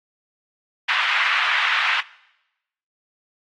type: band-pass noise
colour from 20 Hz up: white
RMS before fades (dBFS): -21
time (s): 0.88-2.01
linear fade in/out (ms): 10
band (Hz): 1100 to 2700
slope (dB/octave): 24
effects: noise-tail reverb RT60 0.9 s tail -21 dB re dry + AAC 32 kbps